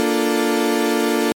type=chord; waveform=35% pulse; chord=Bb major seventh; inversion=none; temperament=equal; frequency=233.1 / 293.7 / 349.2 / 440 Hz; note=Bb3 / D4 / F4 / A4; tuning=0 / 0 / 0 / 0 cents; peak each=-20 dBFS; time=0-1.32 s; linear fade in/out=0 ms; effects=MP3 64 kbps